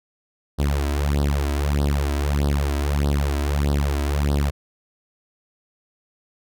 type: tone with flanger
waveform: sawtooth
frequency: 71.6 Hz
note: D2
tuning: 43 cents flat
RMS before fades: -21 dBFS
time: 0.58-4.51 s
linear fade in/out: 20 ms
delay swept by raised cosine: 0.21 to 3.11 ms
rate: 1.6 Hz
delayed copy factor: +0.9
effects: none